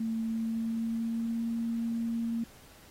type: tone with pitch glide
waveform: sine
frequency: 224.8 to 230.5 Hz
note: A3 to A#3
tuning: +37 to -19 cents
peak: -29 dBFS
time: 0-2.44 s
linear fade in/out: 5 ms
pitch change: +44 cents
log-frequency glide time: 0.23-1.48 s
effects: pink hiss -56 dBFS RMS until 2.9 s + AAC 48 kbps